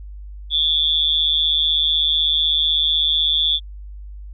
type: tone with amplitude modulation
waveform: sine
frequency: 3452 Hz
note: A7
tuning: 34 cents flat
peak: -11 dBFS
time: 0.5-3.6 s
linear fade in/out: 50 ms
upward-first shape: sine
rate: 156 Hz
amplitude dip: 90%
effects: added 50 Hz sine -32 dBFS peak until 4.33 s